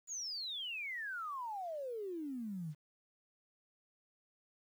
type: exponential sweep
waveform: sine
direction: down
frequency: 7040 to 143.5 Hz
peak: -39 dBFS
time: 0.07-2.75 s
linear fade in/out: 50 ms
effects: 11-bit